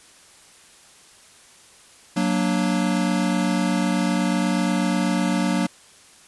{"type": "chord", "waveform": "square", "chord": "Gb augmented", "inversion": "none", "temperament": "equal", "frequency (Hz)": [185, 233.1, 293.7], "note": ["Gb3", "Bb3", "D4"], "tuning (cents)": [0, 0, 0], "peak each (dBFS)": [-23, -25, -26], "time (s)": [2.16, 5.67], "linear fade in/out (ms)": 10, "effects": ["white hiss -50 dBFS RMS until 6.27 s", "resampled to 24000 Hz"]}